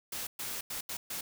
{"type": "noise bursts at uneven times", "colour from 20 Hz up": "white", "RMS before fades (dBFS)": -38, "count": 5, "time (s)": [[0.12, 0.27], [0.39, 0.61], [0.7, 0.81], [0.89, 0.97], [1.1, 1.21]], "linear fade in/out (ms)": 5, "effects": []}